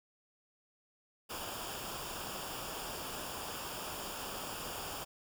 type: noise with comb filter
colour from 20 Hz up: pink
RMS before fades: -42 dBFS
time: 1.29-5.05 s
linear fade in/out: 20 ms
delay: 0.49 ms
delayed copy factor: -0.65
effects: none